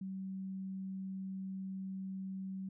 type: tone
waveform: sine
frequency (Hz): 190.9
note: G3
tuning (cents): -46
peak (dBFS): -39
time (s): 0.01-2.69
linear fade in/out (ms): 5
effects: none